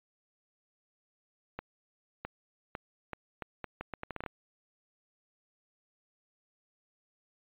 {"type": "accelerating click train", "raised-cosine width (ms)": 0.5, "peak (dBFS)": -22, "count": 14, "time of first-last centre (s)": [1.59, 4.262], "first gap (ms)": 660, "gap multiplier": 0.76, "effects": ["resampled to 8000 Hz"]}